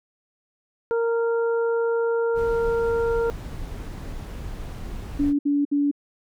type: harmonic tone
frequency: 463.1 Hz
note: A#4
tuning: 11 cents flat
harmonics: 1 / 2 / 3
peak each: -20 / -33 / -33 dBFS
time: 0.91-3.3 s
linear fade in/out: 0 ms
type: noise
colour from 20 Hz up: brown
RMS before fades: -33 dBFS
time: 2.34-5.34 s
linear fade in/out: 50 ms
type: tone bursts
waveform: sine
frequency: 286.9 Hz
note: D4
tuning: 40 cents flat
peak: -18 dBFS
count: 3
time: 5.19-5.914 s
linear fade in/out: 10 ms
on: 200 ms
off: 62 ms
effects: none